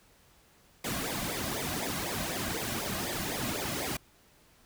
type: noise with flanger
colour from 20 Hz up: pink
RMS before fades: -34 dBFS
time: 0.84-3.97 s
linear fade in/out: 5 ms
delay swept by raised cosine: 0.69 to 2.29 ms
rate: 4 Hz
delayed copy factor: -0.9
effects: pink hiss -62 dBFS RMS until 4.65 s